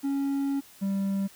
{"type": "tone pair in turn", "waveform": "triangle", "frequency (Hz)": [277.2, 196.01], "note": ["C#4", "G3"], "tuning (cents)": [0, 0], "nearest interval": "tritone", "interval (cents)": 600, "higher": "first", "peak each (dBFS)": -23, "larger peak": "neither", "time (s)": [[0.03, 0.61], [0.81, 1.28]], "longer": "first", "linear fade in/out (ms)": 20, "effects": ["white hiss -53 dBFS RMS until 1.35 s"]}